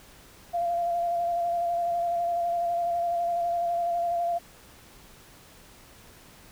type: tone with vibrato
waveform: sine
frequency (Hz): 690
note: F5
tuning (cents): -21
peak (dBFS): -24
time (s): 0.53-4.39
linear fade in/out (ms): 20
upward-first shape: square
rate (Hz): 12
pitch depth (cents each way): 17
effects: pink hiss -52 dBFS RMS until 6.51 s